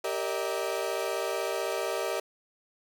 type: chord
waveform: 35% pulse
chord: E half-diminished seventh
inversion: first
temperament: equal with one note detuned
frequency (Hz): 392 / 466.2 / 587.3 / 643.1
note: G4 / Bb4 / D5 / E5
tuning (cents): 0 / 0 / 0 / -43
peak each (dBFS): -33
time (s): 0.04-2.2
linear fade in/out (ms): 5
effects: none